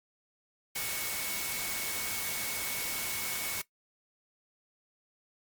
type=tone in noise; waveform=sine; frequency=2217 Hz; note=C#7; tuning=in tune; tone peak=-41 dBFS; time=0.75-3.62 s; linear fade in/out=10 ms; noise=white; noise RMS=-35 dBFS; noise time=0.75-3.62 s; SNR=-9 dB; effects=noise-tail reverb RT60 0.1 s tail -17 dB re dry + Opus 48 kbps